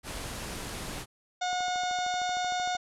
pink low-pass noise, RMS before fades -38 dBFS, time 0.03-1.06 s, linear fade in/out 50 ms, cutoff 12000 Hz, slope 48 dB/octave
harmonic tone, 725 Hz, F#5, 35 cents flat, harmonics 1 / 2 / 3 / 4 / 5 / 6 / 7 / 8 / 9 / 10, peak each -29 / -37 / -42 / -48 / -38 / -45 / -49 / -45 / -50 / -47 dBFS, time 1.41-2.77 s, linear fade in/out 10 ms
click train, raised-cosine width 1 ms, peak -32 dBFS, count 17, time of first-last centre 1.53-2.751 s, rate 13.1 Hz
effects none

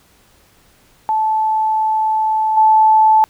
sine tone with level steps, 872 Hz, A5, 16 cents flat, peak -13 / -7 dBFS, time 1.09-3.24 s, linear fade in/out 0 ms, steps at 2.57 s, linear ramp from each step 5 ms, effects pink hiss -52 dBFS RMS until 3.29 s

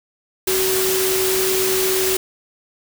sine tone in noise, 377.6 Hz, F#4, 35 cents sharp, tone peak -19 dBFS, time 0.47-2.17 s, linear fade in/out 5 ms, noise white, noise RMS -21 dBFS, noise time 0.47-2.17 s, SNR -1 dB, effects none

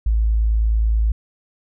sine tone, 54.7 Hz, A1, 9 cents flat, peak -14 dBFS, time 0.06-1.12 s, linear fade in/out 5 ms, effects none

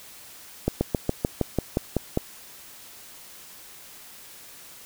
slowing click train, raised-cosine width 2 ms, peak -8 dBFS, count 10, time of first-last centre 0.68-2.174 s, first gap 130 ms, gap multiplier 1.06, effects white hiss -46 dBFS RMS until 4.85 s

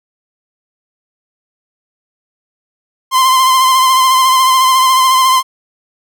45% pulse tone with vibrato, 1040 Hz, C6, 11 cents flat, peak -7 dBFS, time 3.11-5.43 s, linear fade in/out 50 ms, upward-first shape sine, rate 14 Hz, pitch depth 31 cents each way, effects none

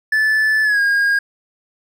triangle tone with pitch glide, 1744 to 1627.2 Hz, A6 to G#6, -16 to -36 cents, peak -11 dBFS, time 0.12-1.19 s, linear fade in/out 5 ms, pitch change -120 cents, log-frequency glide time 0.63-0.8 s, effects none

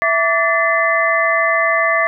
sine tone cluster, 661 / 1152 / 1762 / 2035 Hz, E5 / D6 / A6 / C7, +5 / -34 / +2 / -49 cents, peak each -18 dBFS, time 0.02-2.07 s, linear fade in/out 0 ms, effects none

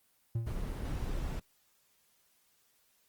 triangle tone with exponential decay, 114.6 Hz, A#2, 29 cents flat, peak -26 dBFS, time 0.35-0.74 s, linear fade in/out 5 ms, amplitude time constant 84 ms
brown noise, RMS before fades -36 dBFS, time 0.46-1.4 s, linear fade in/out 10 ms
effects white hiss -71 dBFS RMS until 3.08 s + Opus 24 kbps

